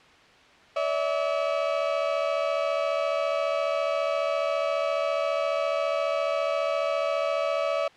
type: tone pair together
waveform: 35% pulse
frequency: 572 / 646.6 Hz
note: D5 / E5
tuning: -46 / -34 cents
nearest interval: major second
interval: 212 cents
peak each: -25 dBFS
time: 0.76-7.88 s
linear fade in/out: 5 ms
effects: white hiss -53 dBFS RMS until 7.96 s + low-pass 3000 Hz 12 dB/octave